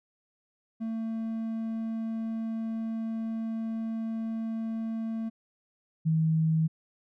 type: tone pair in turn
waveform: triangle / sine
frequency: 224.5 / 159.76 Hz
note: A3 / D#3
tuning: +35 / +46 cents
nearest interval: tritone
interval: 589 cents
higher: first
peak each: -28 / -22 dBFS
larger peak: second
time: 0.8-5.3 / 6.05-6.68 s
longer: first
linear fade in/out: 20 ms
effects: none